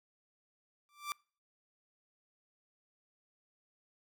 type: tone with exponential growth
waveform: sawtooth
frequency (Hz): 1174.7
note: D6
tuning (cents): 0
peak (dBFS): -29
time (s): 0.89-1.12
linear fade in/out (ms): 0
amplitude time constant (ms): 48
effects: noise-tail reverb RT60 0.4 s tail -26 dB re dry